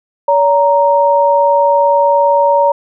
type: tone pair together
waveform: sine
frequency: 569.8 / 932.3 Hz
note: C#5 / A#5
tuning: +48 / 0 cents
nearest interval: major sixth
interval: 852 cents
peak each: -10 dBFS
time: 0.28-2.72 s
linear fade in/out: 5 ms
effects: none